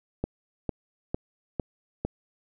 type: click train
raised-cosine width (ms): 2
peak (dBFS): -14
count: 5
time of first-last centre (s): 0.24-2.05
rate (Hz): 2.21
effects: none